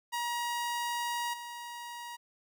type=tone with level steps; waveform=sawtooth; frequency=952 Hz; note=A#5; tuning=36 cents sharp; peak=-28 / -37 dBFS; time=0.12-2.17 s; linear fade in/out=20 ms; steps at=1.33 s; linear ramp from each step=10 ms; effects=none